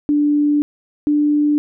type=tone pair in turn; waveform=sine; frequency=293.7 / 295.6 Hz; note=D4 / D4; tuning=0 / +11 cents; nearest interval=unison; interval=11 cents; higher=second; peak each=-12 dBFS; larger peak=neither; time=0.09-0.62 / 1.07-1.58 s; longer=first; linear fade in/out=0 ms; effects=none